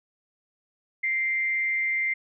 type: tone with frequency modulation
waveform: sine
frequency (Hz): 2093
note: C7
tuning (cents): 0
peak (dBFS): -23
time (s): 1.03-2.14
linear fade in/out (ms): 10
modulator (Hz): 217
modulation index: 0.23
effects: none